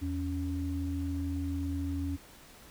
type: tone pair together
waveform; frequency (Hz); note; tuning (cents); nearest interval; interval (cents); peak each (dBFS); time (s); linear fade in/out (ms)
sine; 82.41 / 279.6; E2 / C#4; 0 / +15; octave + major sixth; 2115; -33 / -34; 0.01-2.17; 20
effects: pink hiss -54 dBFS RMS until 2.7 s